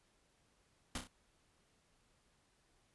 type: noise with echo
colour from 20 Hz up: pink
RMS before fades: -40 dBFS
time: 0.95-0.98 s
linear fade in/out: 2 ms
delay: 31 ms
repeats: 3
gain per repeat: -6 dB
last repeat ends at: 1.073 s
effects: pink hiss -74 dBFS RMS until 2.94 s + resampled to 24000 Hz